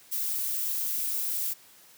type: noise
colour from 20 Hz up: violet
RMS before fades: -30 dBFS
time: 0.11-1.54 s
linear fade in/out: 20 ms
effects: white hiss -55 dBFS RMS until 1.97 s + high-pass 100 Hz 12 dB/octave